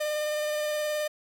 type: tone with vibrato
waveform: 45% pulse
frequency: 603 Hz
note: D5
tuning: 46 cents sharp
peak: -27 dBFS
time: 0-1.08 s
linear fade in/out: 10 ms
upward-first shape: square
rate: 19 Hz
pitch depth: 10 cents each way
effects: none